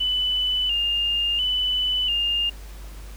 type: tone with vibrato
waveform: sine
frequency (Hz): 2903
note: F#7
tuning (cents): -34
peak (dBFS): -20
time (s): 0-2.5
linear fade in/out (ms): 10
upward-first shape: square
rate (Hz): 0.72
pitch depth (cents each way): 53
effects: added 50 Hz sine -36 dBFS peak until 3.16 s + pink hiss -47 dBFS RMS until 3.16 s